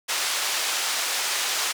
white band-pass noise, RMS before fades -26 dBFS, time 0.08-1.73 s, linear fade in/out 20 ms, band 650 to 6900 Hz, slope 12 dB/octave, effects none

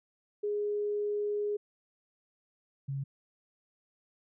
sine tone pair in turn, 414.5 / 137.49 Hz, G#4 / C#3, -3 / -14 cents, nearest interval octave + perfect fifth, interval 1911 cents, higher first, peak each -29 / -32 dBFS, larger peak first, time 0.43-1.57 / 2.88-3.04 s, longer first, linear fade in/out 10 ms, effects none

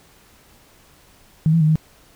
sine tone with pitch steps, 157.8 / 165.4 / 154.2 / 157.1 Hz, D#3 / E3 / D#3 / D#3, +25 / +6 / -15 / +17 cents, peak -12 dBFS, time 1.46-1.756 s, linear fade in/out 0 ms, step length 74 ms, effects pink hiss -52 dBFS RMS until 2.15 s

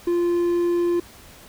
triangle tone, 347.2 Hz, F4, 10 cents flat, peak -16 dBFS, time 0.07-1 s, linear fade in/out 5 ms, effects pink hiss -46 dBFS RMS until 1.48 s

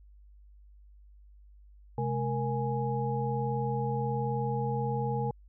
sine tone cluster, 130.8 / 212.1 / 468.2 / 832 Hz, C3 / G#3 / A#4 / G#5, 0 / +37 / +8 / +3 cents, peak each -31 / -37 / -34 / -34 dBFS, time 1.98-5.31 s, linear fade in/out 2 ms, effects added 50 Hz sine -52 dBFS peak until 5.48 s

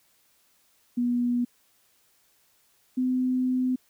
sine tone pair in turn, 242.8 / 254.7 Hz, B3 / C4, -29 / -46 cents, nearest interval minor second, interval 83 cents, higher second, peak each -22 dBFS, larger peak neither, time 0.97-1.45 / 2.97-3.76 s, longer second, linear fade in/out 10 ms, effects white hiss -65 dBFS RMS until 3.89 s

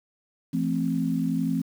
sine chord, A minor, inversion second, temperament equal with one note detuned, 169.15 / 220 / 261.6 Hz, E3 / A3 / C4, +45 / 0 / 0 cents, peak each -27 / -29 / -26 dBFS, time 0.53-1.62 s, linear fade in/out 10 ms, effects 8-bit

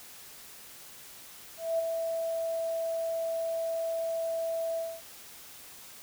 sine tone with ADSR envelope, 659.3 Hz, E5, in tune, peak -24 dBFS, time 1.57-5.02 s, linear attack 220 ms, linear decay 13 ms, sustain -5 dB, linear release 250 ms, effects white hiss -49 dBFS RMS until 6.02 s

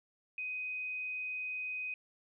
sine tone, 2506 Hz, D#7, 12 cents sharp, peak -36 dBFS, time 0.38-1.94 s, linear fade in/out 2 ms, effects none

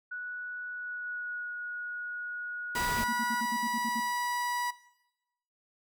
sine tone with pitch glide, 1472 to 1452.6 Hz, F#6 to F#6, -9 to -32 cents, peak -35 dBFS, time 0.11-3.41 s, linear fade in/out 10 ms, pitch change -23 cents, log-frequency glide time 0.7-1.52 s
pink noise, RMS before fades -36 dBFS, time 2.75-3.04 s, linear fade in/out 2 ms
30% pulse tone, 974 Hz, B5, 24 cents flat, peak -28 dBFS, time 2.75-4.71 s, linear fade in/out 10 ms
sine tone bursts, 230 Hz, A#3, 23 cents flat, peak -33 dBFS, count 10, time 2.97-4.004 s, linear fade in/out 10 ms, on 53 ms, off 56 ms
effects noise-tail reverb RT60 0.9 s tail -18 dB re dry

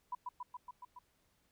sine tone with echo, 987.8 Hz, B5, in tune, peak -36 dBFS, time 0.12-0.15 s, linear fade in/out 5 ms, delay 140 ms, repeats 6, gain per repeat -2 dB, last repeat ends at 0.99 s, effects pink hiss -75 dBFS RMS until 1.51 s

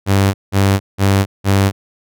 sawtooth tone bursts, 98.2 Hz, G2, 4 cents sharp, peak -6 dBFS, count 4, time 0.06-1.72 s, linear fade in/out 50 ms, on 280 ms, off 180 ms, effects none

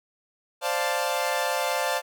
sawtooth chord, D minor seventh, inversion third, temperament equal, 523.3 / 587.3 / 698.5 / 880 Hz, C5 / D5 / F5 / A5, 0 / 0 / 0 / 0 cents, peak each -26 dBFS, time 0.61-2.02 s, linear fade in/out 50 ms, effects none

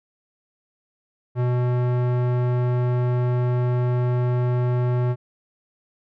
square tone with low-pass filter, 123.47 Hz, B2, in tune, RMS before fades -21 dBFS, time 1.35-5.16 s, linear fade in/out 50 ms, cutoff 1200 Hz, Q 0.6, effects none

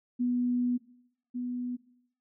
sine tone pair in turn, 245.7 / 246.7 Hz, B3 / B3, -9 / -2 cents, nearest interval unison, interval 7 cents, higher second, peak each -25 / -31 dBFS, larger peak first, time 0.19-0.78 / 1.34-1.77 s, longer first, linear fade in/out 20 ms, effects noise-tail reverb RT60 0.7 s tail -18 dB re dry

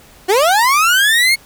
30% pulse linear sweep, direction up, 350.9 to 2201 Hz, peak -7 dBFS, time 0.28-1.36 s, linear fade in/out 20 ms, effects pink hiss -44 dBFS RMS until 1.45 s

